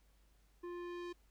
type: tone with low-pass filter sweep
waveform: square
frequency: 350.2 Hz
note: F4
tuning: 5 cents sharp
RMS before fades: -45 dBFS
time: 0.63-1.13 s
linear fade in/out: 10 ms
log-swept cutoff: 1300 to 5200 Hz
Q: 0.76
effects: added 50 Hz sine -67 dBFS peak until 1.3 s + pink hiss -75 dBFS RMS until 1.3 s